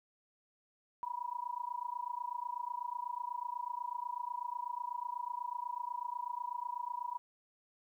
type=tone with amplitude modulation; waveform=sine; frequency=971 Hz; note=B5; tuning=30 cents flat; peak=-33 dBFS; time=1.03-7.18 s; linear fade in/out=0 ms; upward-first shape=sine; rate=28.1 Hz; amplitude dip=95%; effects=12-bit